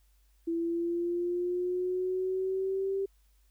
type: linear sweep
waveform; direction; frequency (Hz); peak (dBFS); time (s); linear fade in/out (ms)
sine; up; 332.4 to 392; -28; 0.47-3.06; 10
effects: added 50 Hz sine -62 dBFS peak until 3.5 s + white hiss -73 dBFS RMS until 3.5 s